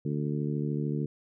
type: harmonic tone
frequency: 73.42 Hz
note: D2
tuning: in tune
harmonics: 2 / 3 / 4 / 5 / 6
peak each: -30 / -34 / -36 / -38 / -40 dBFS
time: 0.05-1.06 s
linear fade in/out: 5 ms
effects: none